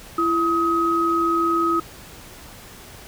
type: tone pair together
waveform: sine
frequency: 335.3 / 1265.9 Hz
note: E4 / D#6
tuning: +30 / +30 cents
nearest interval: octave + major seventh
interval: 2300 cents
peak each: -21 / -19 dBFS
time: 0.18-1.8 s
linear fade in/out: 5 ms
effects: pink hiss -42 dBFS RMS until 3.07 s